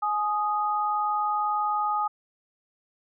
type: tone pair together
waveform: sine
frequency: 841.2 / 1243 Hz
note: G#5 / D#6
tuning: +22 / -2 cents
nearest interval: perfect fifth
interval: 676 cents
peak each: -26 dBFS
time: 0.02-2.08 s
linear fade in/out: 10 ms
effects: none